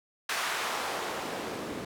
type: noise with band-pass filter sweep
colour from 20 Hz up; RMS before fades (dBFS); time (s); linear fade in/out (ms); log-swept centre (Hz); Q
white; -34; 0.29-1.85; 5; 1500 to 240; 0.85
effects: none